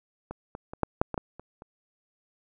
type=clicks; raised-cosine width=1 ms; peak=-22 / -23 / -24 / -9 / -7 / -17 / -15 / -28 / -30 dBFS; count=9; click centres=0.31 / 0.551 / 0.735 / 0.833 / 1.015 / 1.143 / 1.178 / 1.396 / 1.621 s; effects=none